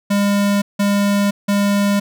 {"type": "tone bursts", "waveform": "square", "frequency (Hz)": 202, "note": "G#3", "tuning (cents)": -48, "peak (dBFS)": -14, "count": 3, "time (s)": [0.1, 2], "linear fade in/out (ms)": 10, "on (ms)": 520, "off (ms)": 170, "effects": []}